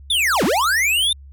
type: linear two-way sweep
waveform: square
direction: down then up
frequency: 3665 to 155.5 to 3665 Hz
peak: -16 dBFS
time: 0.1-1.13 s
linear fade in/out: 5 ms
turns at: 0.44 s
effects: added 69 Hz sine -38 dBFS peak until 1.32 s